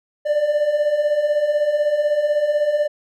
triangle beating tone pair, 580 / 596 Hz, D5 / D5, -22 / +25 cents, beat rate 16 Hz, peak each -21 / -15 dBFS, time 0.25-2.88 s, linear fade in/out 20 ms, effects none

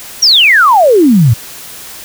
sine exponential sweep, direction down, 5870 to 104.9 Hz, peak -3 dBFS, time 0.22-1.34 s, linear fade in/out 10 ms, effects white hiss -29 dBFS RMS until 2.04 s

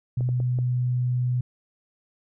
sine tone, 124.4 Hz, B2, 13 cents sharp, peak -21 dBFS, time 0.17-1.41 s, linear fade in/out 5 ms
clicks, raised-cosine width 2 ms, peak -23 dBFS, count 4, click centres 0.208 / 0.29 / 0.402 / 0.588 s
effects none

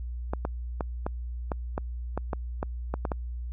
clicks, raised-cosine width 1 ms, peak -15 dBFS, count 12, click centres 0.335 / 0.451 / 0.808 / 1.065 / 1.518 / 1.779 / 2.176 / 2.332 / 2.629 / 2.94 / 3.052 / 3.118 s, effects added 60 Hz sine -32 dBFS peak until 3.52 s

